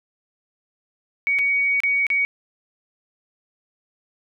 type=tone with dropouts; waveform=sine; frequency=2247 Hz; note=C#7; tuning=23 cents sharp; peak=-17 dBFS; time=1.27-2.25 s; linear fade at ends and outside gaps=0 ms; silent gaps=1.387-1.391 / 1.803-1.835 / 2.067-2.102 s; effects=none